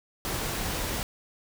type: noise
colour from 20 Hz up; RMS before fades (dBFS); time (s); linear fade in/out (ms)
pink; -31; 0.25-1.03; 0
effects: none